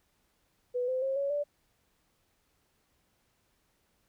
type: tone with pitch steps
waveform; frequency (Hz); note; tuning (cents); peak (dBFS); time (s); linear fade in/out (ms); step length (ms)
sine; 493.9 / 514.6 / 536.1 / 558.6 / 581.9; B4 / C5 / C5 / C#5 / D5; 0 / -29 / +42 / +13 / -16; -28; 0.74-1.44; 20; 140
effects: pink hiss -73 dBFS RMS until 4.08 s